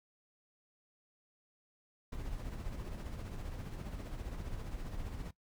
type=noise with tremolo; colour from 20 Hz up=brown; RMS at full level=-40 dBFS; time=2.12-5.31 s; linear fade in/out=5 ms; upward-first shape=sine; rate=15 Hz; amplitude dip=45%; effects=noise-tail reverb RT60 0.1 s tail -18 dB re dry